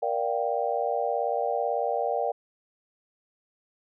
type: chord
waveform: sine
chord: G minor seventh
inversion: first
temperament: just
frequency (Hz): 470.4 / 588 / 705.6 / 784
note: Bb4 / D5 / F5 / G5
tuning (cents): +16 / +2 / +18 / 0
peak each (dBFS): -30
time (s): 0.02-2.32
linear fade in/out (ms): 10
effects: none